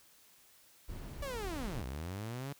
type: noise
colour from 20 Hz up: brown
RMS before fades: -43 dBFS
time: 0.88-1.83 s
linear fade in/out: 20 ms
type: linear two-way sweep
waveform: sawtooth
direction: down then up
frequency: 585 to 59.6 to 144.7 Hz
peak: -35 dBFS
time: 1.22-2.53 s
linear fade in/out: 5 ms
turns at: 1.85 s
effects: white hiss -63 dBFS RMS until 2.59 s